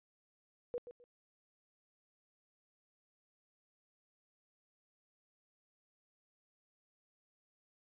sine tone with echo, 485.4 Hz, B4, 30 cents flat, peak -35 dBFS, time 0.74-0.78 s, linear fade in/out 0 ms, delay 130 ms, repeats 2, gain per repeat -12 dB, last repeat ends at 1.04 s, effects resampled to 8000 Hz

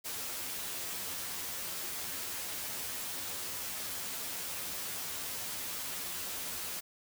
white noise with comb filter, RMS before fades -39 dBFS, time 0.04-6.81 s, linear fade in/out 20 ms, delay 11 ms, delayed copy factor +0.65, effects none

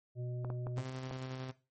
harmonic tone, 123.1 Hz, B2, 5 cents flat, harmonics 1 / 3 / 5, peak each -37 / -47 / -51 dBFS, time 0.15-0.85 s, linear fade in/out 50 ms
clicks, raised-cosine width 1 ms, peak -28 dBFS, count 5, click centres 0.447 / 0.502 / 0.669 / 0.783 / 1.111 s
sawtooth tone with tremolo, 130 Hz, C3, 11 cents flat, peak -35 dBFS, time 0.76-1.52 s, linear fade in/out 20 ms, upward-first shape square, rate 11 Hz, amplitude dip 25%
effects noise-tail reverb RT60 0.3 s tail -17 dB re dry + MP3 32 kbps

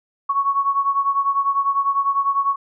sine beating tone pair, 1108.7 / 1118.7 Hz, C#6 / C#6, 0 / +15 cents, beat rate 10 Hz, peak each -18 / -22 dBFS, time 0.29-2.56 s, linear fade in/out 10 ms, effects none

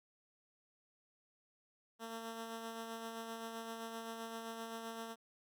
10% pulse tone with tremolo, 227.1 Hz, A#3, 45 cents flat, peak -34 dBFS, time 1.99-5.16 s, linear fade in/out 50 ms, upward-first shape sine, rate 7.7 Hz, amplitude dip 35%, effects none

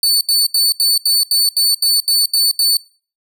sawtooth tone bursts, 4495 Hz, C#8, 23 cents sharp, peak -8 dBFS, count 11, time 0.03-2.77 s, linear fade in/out 2 ms, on 180 ms, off 76 ms, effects noise-tail reverb RT60 0.4 s tail -23 dB re dry

